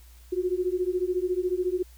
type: beating tone pair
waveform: sine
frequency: 356.7 / 370.7 Hz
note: F4 / F#4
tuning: +37 / +3 cents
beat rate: 14 Hz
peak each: -27 dBFS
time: 0.32-1.83 s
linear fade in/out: 10 ms
effects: added 60 Hz sine -48 dBFS peak until 1.97 s + white hiss -58 dBFS RMS until 1.97 s